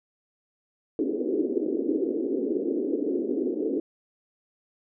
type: band-pass noise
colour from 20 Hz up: white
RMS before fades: -27 dBFS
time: 0.99-3.8 s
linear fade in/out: 2 ms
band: 260 to 430 Hz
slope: 48 dB/octave
effects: none